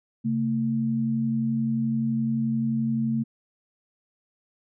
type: tone pair together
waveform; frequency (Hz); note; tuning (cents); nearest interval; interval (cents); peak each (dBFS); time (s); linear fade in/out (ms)
sine; 134.32 / 225.9; C3 / A3; +46 / +46; major sixth; 900; -29 / -23; 0.24-3.24; 20
effects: none